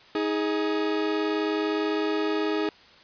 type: tone pair together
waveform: 40% pulse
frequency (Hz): 316 / 415.3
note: D#4 / G#4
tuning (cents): +27 / 0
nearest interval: perfect fourth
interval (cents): 473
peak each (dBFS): -26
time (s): 0.15-2.69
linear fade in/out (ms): 2
effects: white hiss -52 dBFS RMS until 3.03 s + resampled to 11025 Hz